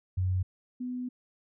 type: tone pair in turn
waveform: sine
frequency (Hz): 92.5 / 249.6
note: F#2 / B3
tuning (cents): 0 / +19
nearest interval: octave + perfect fourth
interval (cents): 1719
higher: second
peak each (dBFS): -25 / -32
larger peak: first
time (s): 0.17-0.43 / 0.8-1.09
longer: second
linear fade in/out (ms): 10
effects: none

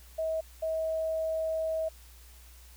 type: tone pair in turn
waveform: sine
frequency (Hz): 641 / 641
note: E5 / E5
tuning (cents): -49 / -49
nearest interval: unison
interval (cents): 0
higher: neither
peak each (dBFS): -28 / -28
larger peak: neither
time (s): 0.18-0.41 / 0.62-1.89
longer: second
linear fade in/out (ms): 10
effects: added 60 Hz sine -51 dBFS peak until 2.76 s + white hiss -57 dBFS RMS until 2.76 s

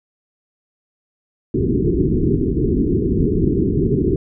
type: low-pass noise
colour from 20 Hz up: white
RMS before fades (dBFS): -17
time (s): 1.54-4.16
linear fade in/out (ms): 2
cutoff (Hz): 420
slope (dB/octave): 96
effects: none

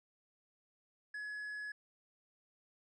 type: tone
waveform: triangle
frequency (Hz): 1692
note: G#6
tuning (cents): +32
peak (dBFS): -39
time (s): 1.14-1.72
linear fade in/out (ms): 5
effects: resampled to 22050 Hz

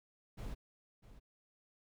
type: noise with echo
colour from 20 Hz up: brown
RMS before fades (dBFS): -43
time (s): 0.37-0.55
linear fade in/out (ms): 20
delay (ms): 650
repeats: 1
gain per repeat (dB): -14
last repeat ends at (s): 1.2
effects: none

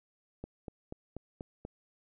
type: click train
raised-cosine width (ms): 2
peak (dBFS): -27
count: 6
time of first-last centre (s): 0.44-1.651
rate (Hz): 4.13
effects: none

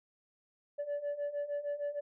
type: beating tone pair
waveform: sine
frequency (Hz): 575 / 581.5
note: D5 / D5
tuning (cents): -37 / -17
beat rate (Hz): 6.5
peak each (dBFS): -37 / -34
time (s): 0.78-2.01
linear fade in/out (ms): 20
effects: tanh soft clip ceiling -31 dBFS

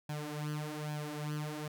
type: tone with flanger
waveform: sawtooth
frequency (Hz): 150.4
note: D3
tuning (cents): +42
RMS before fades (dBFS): -39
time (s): 0.09-1.68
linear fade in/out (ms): 5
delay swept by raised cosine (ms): 1.2 to 6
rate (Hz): 1.2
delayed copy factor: +0.75
effects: none

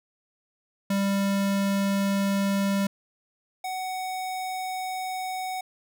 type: tone pair in turn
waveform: square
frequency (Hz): 197.7 / 746.4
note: G3 / F#5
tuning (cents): +15 / +15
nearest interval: octave + major seventh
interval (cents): 2300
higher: second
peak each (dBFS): -23 / -30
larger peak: first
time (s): 0.9-2.87 / 3.64-5.61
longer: neither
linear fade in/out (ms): 5
effects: none

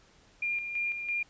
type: tone with tremolo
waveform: sine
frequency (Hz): 2403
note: D7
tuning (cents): +39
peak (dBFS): -28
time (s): 0.42-1.23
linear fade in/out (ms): 5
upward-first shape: square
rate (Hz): 3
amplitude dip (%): 50
effects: pink hiss -61 dBFS RMS until 1.29 s + resampled to 16000 Hz

